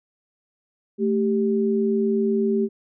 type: tone pair together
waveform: sine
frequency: 220 / 392 Hz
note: A3 / G4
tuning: 0 / 0 cents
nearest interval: minor seventh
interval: 1000 cents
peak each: -21 dBFS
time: 0.98-2.69 s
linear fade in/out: 50 ms
effects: none